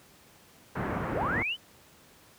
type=low-pass noise; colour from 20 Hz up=pink; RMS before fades=-31 dBFS; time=0.75-1.43 s; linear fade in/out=10 ms; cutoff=1800 Hz; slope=24 dB/octave
type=linear sweep; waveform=sine; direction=up; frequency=151.8 to 3136 Hz; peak=-28 dBFS; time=1.11-1.57 s; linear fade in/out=50 ms
effects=pink hiss -57 dBFS RMS until 2.38 s + high-pass 80 Hz 12 dB/octave